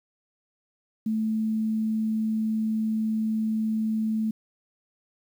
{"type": "tone", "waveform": "sine", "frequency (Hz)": 219.1, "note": "A3", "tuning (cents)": -7, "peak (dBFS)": -23, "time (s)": [1.06, 4.31], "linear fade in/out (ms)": 5, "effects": ["9-bit"]}